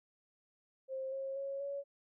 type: tone with pitch steps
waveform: sine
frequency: 529 / 539.5 / 550.2 / 561.1 Hz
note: C5 / C#5 / C#5 / C#5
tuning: +19 / -47 / -13 / +21 cents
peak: -37 dBFS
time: 0.88-1.84 s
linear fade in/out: 50 ms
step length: 240 ms
effects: none